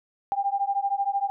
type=beating tone pair; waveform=sine; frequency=790 / 803 Hz; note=G5 / G5; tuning=+13 / +41 cents; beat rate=13 Hz; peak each=-26 dBFS; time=0.32-1.3 s; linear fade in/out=0 ms; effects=none